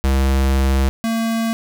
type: tone pair in turn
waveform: square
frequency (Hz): 67 / 226.8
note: C2 / A#3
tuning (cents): +42 / -47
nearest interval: octave + major sixth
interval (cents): 2111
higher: second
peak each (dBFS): -14 / -18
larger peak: first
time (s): 0.04-0.89 / 1.04-1.53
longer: first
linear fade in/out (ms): 0
effects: none